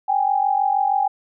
sine tone pair together, 781 / 827.4 Hz, G5 / G#5, -7 / -7 cents, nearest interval minor second, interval 100 cents, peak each -19 dBFS, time 0.08-1.08 s, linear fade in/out 10 ms, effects none

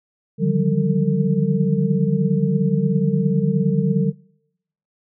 sine tone cluster, 146.8 / 156.5 / 179.4 / 196.4 / 451.7 Hz, D3 / D#3 / F3 / G3 / A4, 0 / +10 / +47 / +4 / +45 cents, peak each -21 / -25 / -20 / -21 / -25 dBFS, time 0.38-4.13 s, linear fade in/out 50 ms, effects noise-tail reverb RT60 0.8 s tail -25 dB re dry

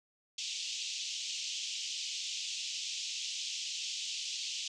pink band-pass noise, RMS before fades -39 dBFS, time 0.38-4.68 s, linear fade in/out 5 ms, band 2700 to 7100 Hz, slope 48 dB/octave, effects none

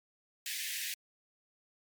pink high-pass noise, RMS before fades -38 dBFS, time 0.46-0.94 s, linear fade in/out 2 ms, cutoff 1700 Hz, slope 96 dB/octave, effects MP3 96 kbps

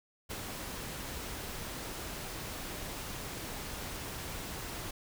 pink noise with ADSR envelope, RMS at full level -39 dBFS, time 0.29-4.91 s, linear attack 21 ms, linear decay 64 ms, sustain -2 dB, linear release 6 ms, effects none

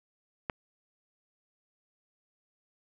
click, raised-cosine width 0.5 ms, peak -16 dBFS, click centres 0.498 s, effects none

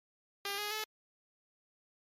5% pulse tone with pitch steps, 400.9 / 415.8 / 431.2 Hz, G4 / G#4 / A4, +39 / +2 / -35 cents, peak -24 dBFS, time 0.45-0.84 s, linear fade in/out 2 ms, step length 130 ms, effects MP3 64 kbps

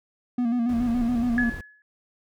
triangle tone with vibrato, 238.9 Hz, A#3, 43 cents sharp, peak -19 dBFS, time 0.38-1.5 s, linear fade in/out 5 ms, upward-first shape square, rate 7.1 Hz, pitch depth 49 cents each way
brown noise, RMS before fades -35 dBFS, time 0.69-1.61 s, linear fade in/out 2 ms
sine tone with exponential decay, 1700 Hz, G#6, 40 cents sharp, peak -20 dBFS, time 1.38-1.82 s, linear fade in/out 1 ms, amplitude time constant 94 ms
effects none

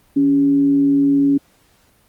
sine tone with frequency modulation, 280.1 Hz, C#4, 18 cents sharp, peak -11 dBFS, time 0.16-1.38 s, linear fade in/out 10 ms, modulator 121 Hz, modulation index 0.22, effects pink hiss -56 dBFS RMS until 2.08 s + Opus 32 kbps

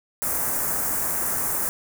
white band-stop noise, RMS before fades -25 dBFS, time 0.22-1.69 s, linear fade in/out 0 ms, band 1700 to 7300 Hz, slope 24 dB/octave, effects none

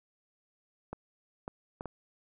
clicks, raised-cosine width 1 ms, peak -24 dBFS, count 4, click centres 0.93 / 1.479 / 1.809 / 1.857 s, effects none

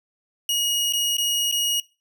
sawtooth tone with dropouts, 2886 Hz, F#7, 44 cents flat, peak -17 dBFS, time 0.49-1.8 s, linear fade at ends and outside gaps 2 ms, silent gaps 0.925-0.934 / 1.169-1.182 / 1.514-1.524 s, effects noise-tail reverb RT60 0.3 s tail -21 dB re dry

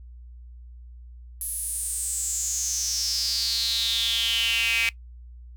sawtooth tone with high-pass filter sweep, 229.6 Hz, A#3, 26 cents flat, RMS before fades -26 dBFS, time 1.41-4.89 s, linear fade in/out 0 ms, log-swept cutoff 11000 to 2400 Hz, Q 7.6, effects noise-tail reverb RT60 0.1 s tail -20 dB re dry + added 60 Hz sine -41 dBFS peak until 5.56 s

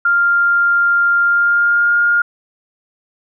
sine tone with pitch glide, 1396.9 to 1415.6 Hz, F6 to F6, 0 to +23 cents, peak -10 dBFS, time 0.05-2.22 s, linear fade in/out 5 ms, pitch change +23 cents, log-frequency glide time 1.22-1.96 s, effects none

